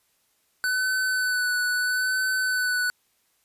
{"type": "tone with vibrato", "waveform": "square", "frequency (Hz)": 1500, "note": "F#6", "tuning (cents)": 23, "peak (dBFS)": -23, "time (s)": [0.64, 2.9], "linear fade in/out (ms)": 0, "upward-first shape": "sine", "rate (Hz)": 0.76, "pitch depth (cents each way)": 22, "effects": ["white hiss -68 dBFS RMS until 3.44 s", "resampled to 32000 Hz"]}